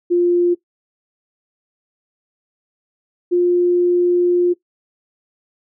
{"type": "tone pair in turn", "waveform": "sine", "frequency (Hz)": [350.3, 353.3], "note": ["F4", "F4"], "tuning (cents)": [5, 20], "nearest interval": "unison", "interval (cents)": 15, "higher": "second", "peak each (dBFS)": -11, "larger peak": "neither", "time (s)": [[0.1, 0.55], [3.31, 4.54]], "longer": "second", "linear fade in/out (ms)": 20, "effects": ["noise-tail reverb RT60 0.1 s tail -18 dB re dry"]}